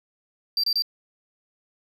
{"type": "tone bursts", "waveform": "triangle", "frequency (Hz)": 4699, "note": "D8", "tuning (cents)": 0, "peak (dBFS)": -19, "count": 3, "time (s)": [0.57, 0.822], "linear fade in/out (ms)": 2, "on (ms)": 66, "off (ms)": 27, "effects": []}